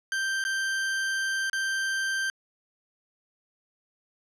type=tone with dropouts; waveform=40% pulse; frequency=1568 Hz; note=G6; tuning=in tune; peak=-25 dBFS; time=0.12-2.3 s; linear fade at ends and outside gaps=1 ms; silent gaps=0.44-0.45 / 1.498-1.531 s; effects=low-pass 9000 Hz 12 dB/octave